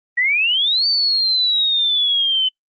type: exponential two-way sweep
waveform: sine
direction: up then down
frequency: 1895 to 4600 to 3029 Hz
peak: -14 dBFS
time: 0.17-2.49 s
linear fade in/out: 10 ms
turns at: 0.87 s
effects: noise-tail reverb RT60 0.1 s tail -24 dB re dry + Opus 32 kbps